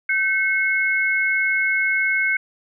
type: tone pair together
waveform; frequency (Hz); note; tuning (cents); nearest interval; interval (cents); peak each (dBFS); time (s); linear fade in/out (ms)
sine; 1541.5 / 2180; G6 / C#7; -29 / -29; tritone; 600; -21 / -19; 0.09-2.37; 5
effects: none